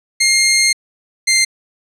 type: tone pair in turn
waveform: 15% pulse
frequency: 2123 / 2094 Hz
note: C7 / C7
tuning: +25 / +1 cents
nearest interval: unison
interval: 24 cents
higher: first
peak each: -4 dBFS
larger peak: neither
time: 0.2-0.73 / 1.27-1.45 s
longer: first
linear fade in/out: 10 ms
effects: low-pass 11000 Hz 12 dB/octave